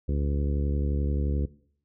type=harmonic tone; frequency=71.5 Hz; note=D2; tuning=46 cents flat; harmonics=1 / 2 / 3 / 4 / 5 / 6 / 7; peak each=-25 / -31 / -35 / -37 / -39 / -41 / -42 dBFS; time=0.08-1.46 s; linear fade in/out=10 ms; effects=noise-tail reverb RT60 0.6 s tail -20 dB re dry